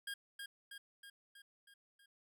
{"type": "tone with echo", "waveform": "25% pulse", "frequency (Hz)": 1621, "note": "G#6", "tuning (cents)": -42, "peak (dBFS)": -37, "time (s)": [0.07, 0.14], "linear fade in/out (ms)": 5, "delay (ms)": 320, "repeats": 6, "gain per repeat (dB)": -4, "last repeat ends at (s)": 2.06, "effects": []}